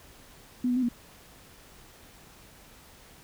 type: tone with pitch steps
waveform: sine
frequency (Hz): 248.8 / 245.4 / 257.1 / 239.2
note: B3 / B3 / C4 / A#3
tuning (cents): +13 / -11 / -30 / +45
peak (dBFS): -23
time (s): 0.64-0.888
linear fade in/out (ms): 5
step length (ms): 62
effects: pink hiss -53 dBFS RMS until 3.23 s